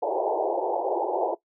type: band-pass noise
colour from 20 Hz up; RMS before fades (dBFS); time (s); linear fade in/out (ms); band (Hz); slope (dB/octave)
white; -26; 0.02-1.35; 10; 340 to 900; 96
effects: noise-tail reverb RT60 0.1 s tail -18 dB re dry